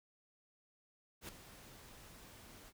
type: noise with ADSR envelope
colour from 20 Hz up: pink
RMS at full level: -45 dBFS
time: 1.21-2.73 s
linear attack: 77 ms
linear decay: 5 ms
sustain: -12 dB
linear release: 51 ms
effects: none